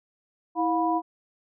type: tone cluster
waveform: sine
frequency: 326.5 / 713 / 983 Hz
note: E4 / F5 / B5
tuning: -17 / +36 / -8 cents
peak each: -26 dBFS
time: 0.55-1.02 s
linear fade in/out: 50 ms
effects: none